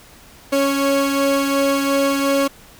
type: tone pair together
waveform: 30% pulse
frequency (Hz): 277.4 / 552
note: C#4 / C#5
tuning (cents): +1 / -7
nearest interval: octave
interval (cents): 1192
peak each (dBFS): -15 / -17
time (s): 0.52-2.48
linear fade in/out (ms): 10
effects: pink hiss -45 dBFS RMS until 2.79 s